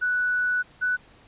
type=tone pair in turn; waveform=sine; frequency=1480 / 1487.5 Hz; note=F#6 / F#6; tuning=0 / +9 cents; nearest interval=unison; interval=9 cents; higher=second; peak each=-21 dBFS; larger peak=neither; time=0.01-0.63 / 0.81-0.97 s; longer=first; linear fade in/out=20 ms; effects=pink hiss -54 dBFS RMS until 1.27 s + resampled to 8000 Hz